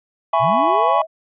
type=chord; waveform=triangle; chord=C# minor seventh; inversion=first; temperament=just; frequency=665.2 / 831.5 / 997.9 / 1108.7 Hz; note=E5 / G#5 / B5 / C#6; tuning=+16 / +2 / +18 / 0 cents; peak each=-17 / -17 / -19 / -17 dBFS; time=0.33-1.02 s; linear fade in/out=5 ms
type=linear sweep; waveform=sine; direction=up; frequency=97.7 to 662 Hz; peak=-22 dBFS; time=0.39-1.07 s; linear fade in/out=50 ms
effects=resampled to 8000 Hz